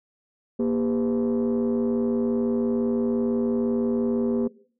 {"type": "tone cluster", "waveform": "sine", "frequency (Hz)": [236.5, 400.1, 506], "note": ["A#3", "G4", "B4"], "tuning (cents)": [25, 35, 42], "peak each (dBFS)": [-21, -25, -29], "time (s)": [0.59, 4.48], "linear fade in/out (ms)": 10, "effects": ["noise-tail reverb RT60 0.5 s tail -20 dB re dry", "tanh soft clip ceiling -17 dBFS"]}